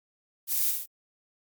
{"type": "noise with echo", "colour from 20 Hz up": "violet", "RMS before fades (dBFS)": -27, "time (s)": [0.47, 0.74], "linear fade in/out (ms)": 50, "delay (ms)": 62, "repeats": 2, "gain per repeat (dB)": -4, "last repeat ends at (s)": 0.864, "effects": ["Opus 48 kbps"]}